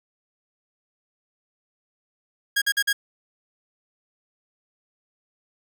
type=tone bursts; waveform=sawtooth; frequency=1638 Hz; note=G#6; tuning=24 cents flat; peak=-15 dBFS; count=4; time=2.56-2.93 s; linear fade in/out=10 ms; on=58 ms; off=46 ms; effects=none